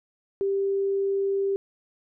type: tone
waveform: sine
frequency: 393.5 Hz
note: G4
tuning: 7 cents sharp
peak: -22 dBFS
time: 0.41-1.56 s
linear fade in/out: 0 ms
effects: none